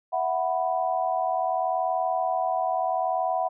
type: chord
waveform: sine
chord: E suspended second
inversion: none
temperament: equal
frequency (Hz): 659.3 / 740 / 987.8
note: E5 / F#5 / B5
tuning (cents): 0 / 0 / 0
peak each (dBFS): -28 / -25 / -31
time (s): 0.12-3.49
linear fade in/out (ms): 20
effects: none